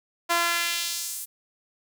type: tone with high-pass filter sweep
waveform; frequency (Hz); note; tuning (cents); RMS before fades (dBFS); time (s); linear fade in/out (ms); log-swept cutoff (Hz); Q
sawtooth; 341.8; F4; -37; -27; 0.29-1.26; 20; 830 to 11000; 1.1
effects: none